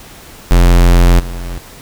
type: tone with level steps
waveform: square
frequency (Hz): 43.65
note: F1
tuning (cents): 0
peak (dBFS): -5 / -21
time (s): 0.51-1.58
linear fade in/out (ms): 0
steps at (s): 1.19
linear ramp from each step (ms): 10
effects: pink hiss -36 dBFS RMS until 1.81 s